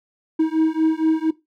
triangle beating tone pair, 316.2 / 320.5 Hz, D#4 / E4, +28 / -49 cents, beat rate 4.3 Hz, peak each -17 dBFS, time 0.39-1.31 s, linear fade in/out 10 ms, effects noise-tail reverb RT60 0.2 s tail -18 dB re dry

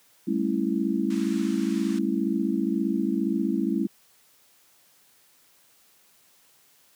sine chord, A dominant seventh, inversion third, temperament just, 198 / 220 / 275 / 330 Hz, G3 / A3 / C#4 / E4, +18 / 0 / -14 / +2 cents, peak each -28 dBFS, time 0.27-3.87 s, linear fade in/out 10 ms
pink band-pass noise, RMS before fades -45 dBFS, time 1.1-1.99 s, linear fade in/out 5 ms, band 1100 to 9400 Hz, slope 24 dB/octave
effects white hiss -60 dBFS RMS until 6.95 s + high-pass 100 Hz 12 dB/octave

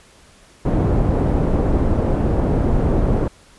pink low-pass noise, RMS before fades -17 dBFS, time 0.65-3.28 s, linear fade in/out 5 ms, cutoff 540 Hz, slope 12 dB/octave, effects pink hiss -49 dBFS RMS until 3.58 s + resampled to 24000 Hz

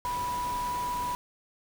sine tone in noise, 982 Hz, B5, 10 cents flat, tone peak -29 dBFS, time 0.05-1.15 s, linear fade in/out 0 ms, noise pink, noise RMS -40 dBFS, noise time 0.05-1.15 s, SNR +8 dB, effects none

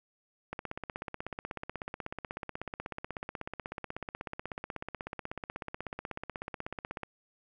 click train, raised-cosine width 0.5 ms, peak -22 dBFS, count 107, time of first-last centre 0.53-7.033 s, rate 16.3 Hz, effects none

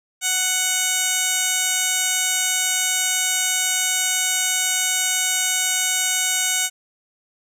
15% pulse tone with band-pass filter, 741 Hz, F#5, 2 cents sharp, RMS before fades -21 dBFS, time 0.21-6.7 s, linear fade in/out 50 ms, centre 7100 Hz, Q 1.2, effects none

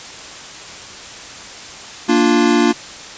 square chord, Bb major, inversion none, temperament equal, 233.1 / 293.7 / 349.2 Hz, Bb3 / D4 / F4, 0 / 0 / 0 cents, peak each -16 dBFS, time 2.08-2.73 s, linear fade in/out 20 ms, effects white hiss -33 dBFS RMS until 3.17 s + resampled to 16000 Hz

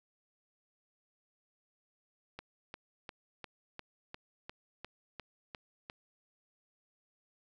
click train, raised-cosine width 0.3 ms, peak -27 dBFS, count 11, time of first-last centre 2.39-5.899 s, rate 2.85 Hz, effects none

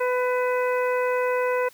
harmonic tone with a mistuned harmonic, 499.4 Hz, B4, 19 cents sharp, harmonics 1 / 2 / 3 / 4 / 5, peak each -22 / -28 / -32 / -34 / -36 dBFS, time 0-1.69 s, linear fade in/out 10 ms, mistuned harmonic 5, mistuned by +27 cents, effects white hiss -53 dBFS RMS until 1.73 s

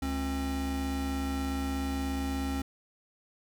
square tone pair together, 70.7 / 268.8 Hz, C#2 / C4, +35 / +47 cents, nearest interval octave + major seventh, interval 2312 cents, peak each -34 / -33 dBFS, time 0.02-2.62 s, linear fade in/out 5 ms, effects none

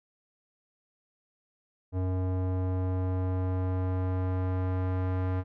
square tone with low-pass filter sweep, 92.5 Hz, F#2, in tune, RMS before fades -29 dBFS, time 1.92-5.44 s, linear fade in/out 50 ms, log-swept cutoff 680 to 1400 Hz, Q 0.86, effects none

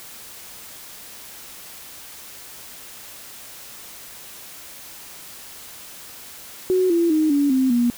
sine tone with pitch steps, 370 / 339.3 / 311.1 / 285.3 / 261.6 / 239.9 Hz, F#4 / F4 / D#4 / C#4 / C4 / A#3, 0 / -50 / 0 / +50 / 0 / +50 cents, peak -15 dBFS, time 6.7-7.9 s, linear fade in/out 0 ms, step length 200 ms, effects white hiss -40 dBFS RMS until 7.97 s

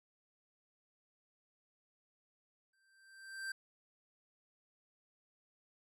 square tone with exponential growth, 1568 Hz, G6, in tune, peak -38 dBFS, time 2.73-3.52 s, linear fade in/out 5 ms, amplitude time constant 170 ms, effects low-pass 12000 Hz 12 dB/octave

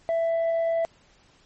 sine tone with tanh clipping, 663 Hz, E5, 10 cents sharp, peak -22 dBFS, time 0.09-0.85 s, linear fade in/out 0 ms, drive 2 dB, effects pink hiss -59 dBFS RMS until 1.45 s + MP3 32 kbps

